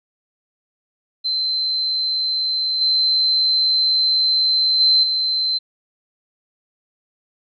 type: tone with level steps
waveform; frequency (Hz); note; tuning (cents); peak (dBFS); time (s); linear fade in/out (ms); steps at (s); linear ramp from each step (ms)
sine; 4088; C8; -41; -18 / -14 / -11 / -17; 1.24-5.59; 20; 2.81 / 4.8 / 5.03; 5
effects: none